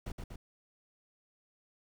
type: noise with echo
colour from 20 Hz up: brown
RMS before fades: -39 dBFS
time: 0.06-0.12 s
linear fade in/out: 5 ms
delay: 120 ms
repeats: 2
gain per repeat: -3 dB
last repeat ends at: 0.36 s
effects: none

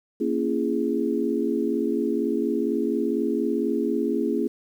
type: chord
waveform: sine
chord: A# half-diminished seventh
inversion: none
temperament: equal with one note detuned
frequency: 233.1 / 277.2 / 337.5 / 415.3 Hz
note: A#3 / C#4 / E4 / G#4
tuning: 0 / 0 / +41 / 0 cents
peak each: -27 dBFS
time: 0.2-4.48 s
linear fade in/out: 10 ms
effects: 9-bit

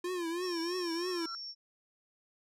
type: tone with vibrato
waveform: square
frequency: 347.4 Hz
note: F4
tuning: 9 cents flat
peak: -34 dBFS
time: 0.04-1.26 s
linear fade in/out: 5 ms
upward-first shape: triangle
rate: 3.1 Hz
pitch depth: 120 cents each way
type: tone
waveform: sine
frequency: 5470 Hz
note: F8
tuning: 37 cents flat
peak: -40 dBFS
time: 0.4-1.55 s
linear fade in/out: 50 ms
type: tone with exponential growth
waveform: triangle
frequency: 1357 Hz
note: E6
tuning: 50 cents sharp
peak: -37 dBFS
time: 0.79-1.35 s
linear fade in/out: 1 ms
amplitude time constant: 120 ms
effects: low-pass 12000 Hz 12 dB/octave

